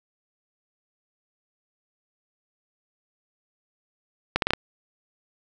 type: accelerating click train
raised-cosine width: 0.3 ms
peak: -4 dBFS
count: 5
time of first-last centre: 4.36-4.535 s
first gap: 62 ms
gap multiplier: 0.77
effects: none